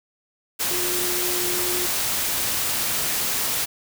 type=tone in noise; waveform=sine; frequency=356.9 Hz; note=F4; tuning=38 cents sharp; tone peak=-29 dBFS; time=0.7-1.87 s; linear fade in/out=20 ms; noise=white; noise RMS=-24 dBFS; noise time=0.59-3.66 s; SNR=-8 dB; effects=none